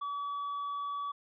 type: tone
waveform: triangle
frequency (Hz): 1142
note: D6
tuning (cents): -49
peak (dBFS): -32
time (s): 0.01-1.12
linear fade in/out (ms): 10
effects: resampled to 11025 Hz